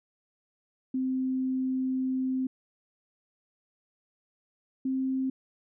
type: tone pair in turn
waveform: sine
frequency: 260 / 263.2 Hz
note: C4 / C4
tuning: -11 / +10 cents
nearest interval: unison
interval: 21 cents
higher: second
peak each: -26 dBFS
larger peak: neither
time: 0.94-2.47 / 4.85-5.3 s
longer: first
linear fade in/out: 5 ms
effects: none